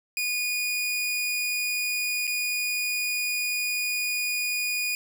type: tone with dropouts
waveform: sawtooth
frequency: 2457 Hz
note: D#7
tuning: 22 cents flat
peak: -22 dBFS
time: 0.17-4.95 s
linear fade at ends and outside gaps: 1 ms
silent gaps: 2.27-2.276 s
effects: none